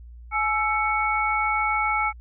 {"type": "tone cluster", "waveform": "sine", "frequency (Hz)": [848, 1327, 2220], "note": ["G#5", "E6", "C#7"], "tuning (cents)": [36, 11, 2], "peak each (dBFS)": -25, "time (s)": [0.31, 2.13], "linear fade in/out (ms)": 50, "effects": ["added 59 Hz sine -40 dBFS peak until 2.2 s"]}